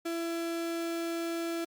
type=tone; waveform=35% pulse; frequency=334.8 Hz; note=E4; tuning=27 cents sharp; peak=-30 dBFS; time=0.05-1.65 s; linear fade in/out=10 ms; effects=Opus 48 kbps